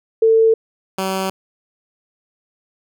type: tone pair in turn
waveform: sine / 10% pulse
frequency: 447.7 / 190.64 Hz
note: A4 / G3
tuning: +30 / -48 cents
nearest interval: octave + minor third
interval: 1478 cents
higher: first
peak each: -9 / -11 dBFS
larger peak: first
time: 0.22-0.54 / 0.98-1.3 s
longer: neither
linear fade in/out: 5 ms
effects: none